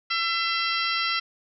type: harmonic tone with a mistuned harmonic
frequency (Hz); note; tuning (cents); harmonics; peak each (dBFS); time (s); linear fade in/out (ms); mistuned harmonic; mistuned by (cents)
673; E5; +36; 2 / 3 / 4 / 5 / 6 / 7 / 8; -28 / -30 / -31 / -32 / -33 / -33 / -34; 0.1-1.2; 10; 5; -75
effects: none